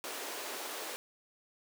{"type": "high-pass noise", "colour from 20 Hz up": "pink", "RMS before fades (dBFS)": -41, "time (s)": [0.04, 0.96], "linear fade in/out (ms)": 0, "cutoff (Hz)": 340, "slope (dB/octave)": 24, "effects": []}